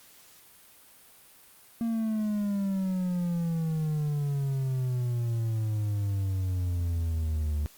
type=exponential sweep; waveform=triangle; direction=down; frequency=232 to 73.42 Hz; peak=-24 dBFS; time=1.81-7.66 s; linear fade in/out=0 ms; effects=white hiss -55 dBFS RMS until 7.77 s + Opus 48 kbps